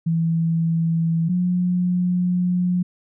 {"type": "tone pair in turn", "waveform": "sine", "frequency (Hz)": [164.81, 179.23], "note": ["E3", "F3"], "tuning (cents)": [0, 45], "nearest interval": "minor second", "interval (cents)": 145, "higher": "second", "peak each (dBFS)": -17, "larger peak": "neither", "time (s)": [[0.06, 1.29], [1.29, 2.83]], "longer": "second", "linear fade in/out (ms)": 10, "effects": []}